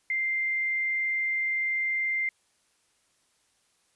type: tone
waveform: sine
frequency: 2093 Hz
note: C7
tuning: in tune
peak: -25 dBFS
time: 0.1-2.29 s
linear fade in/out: 2 ms
effects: white hiss -69 dBFS RMS until 3.95 s + resampled to 24000 Hz